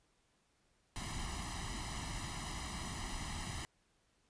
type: noise with comb filter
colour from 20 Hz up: pink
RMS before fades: -42 dBFS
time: 0.96-3.65 s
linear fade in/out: 0 ms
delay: 1 ms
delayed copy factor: +0.8
effects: pink hiss -75 dBFS RMS until 4.29 s + resampled to 22050 Hz